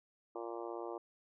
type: harmonic tone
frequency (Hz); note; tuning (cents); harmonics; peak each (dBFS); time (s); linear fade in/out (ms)
116.4; A#2; -2; 3 / 4 / 5 / 6 / 7 / 8 / 9 / 10; -44 / -46 / -48 / -50 / -51 / -52 / -53 / -54; 0.35-0.98; 5
effects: none